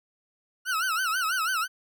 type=tone with vibrato; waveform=40% pulse; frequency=1400 Hz; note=F6; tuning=4 cents sharp; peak=-24 dBFS; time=0.65-1.68 s; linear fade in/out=50 ms; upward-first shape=sine; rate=6.1 Hz; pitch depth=170 cents each way; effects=none